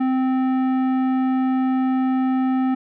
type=tone with tanh clipping; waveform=sine; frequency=260 Hz; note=C4; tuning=11 cents flat; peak=-19 dBFS; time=0-2.75 s; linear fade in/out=10 ms; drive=13 dB; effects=none